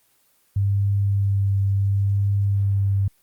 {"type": "tone with vibrato", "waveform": "sine", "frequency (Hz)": 99.3, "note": "G2", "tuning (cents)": 23, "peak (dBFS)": -17, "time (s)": [0.56, 3.08], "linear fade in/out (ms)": 5, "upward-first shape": "triangle", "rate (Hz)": 0.71, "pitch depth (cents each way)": 16, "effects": ["white hiss -62 dBFS RMS until 3.22 s", "Opus 24 kbps"]}